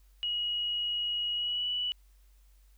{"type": "tone with pitch glide", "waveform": "sine", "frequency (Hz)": [2900, 2954], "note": ["F#7", "F#7"], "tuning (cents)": [-35, -3], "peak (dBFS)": -29, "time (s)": [0.23, 1.92], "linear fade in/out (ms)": 0, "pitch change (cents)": 32, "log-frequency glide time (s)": [1.35, 1.67], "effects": ["added 48 Hz sine -57 dBFS peak until 2.77 s", "white hiss -71 dBFS RMS until 2.77 s"]}